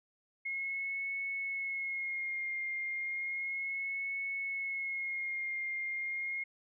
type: tone with vibrato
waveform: sine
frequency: 2159 Hz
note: C#7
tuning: 46 cents flat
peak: -34 dBFS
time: 0.45-6.44 s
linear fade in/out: 10 ms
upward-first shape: sine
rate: 0.33 Hz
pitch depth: 35 cents each way
effects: none